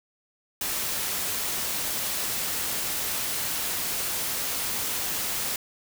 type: noise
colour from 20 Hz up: white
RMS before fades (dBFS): -29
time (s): 0.61-5.56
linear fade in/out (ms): 2
effects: none